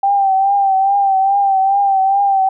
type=tone with vibrato; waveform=sine; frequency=784 Hz; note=G5; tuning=in tune; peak=-10 dBFS; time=0.03-2.49 s; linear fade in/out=5 ms; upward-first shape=triangle; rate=2.4 Hz; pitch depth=54 cents each way; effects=none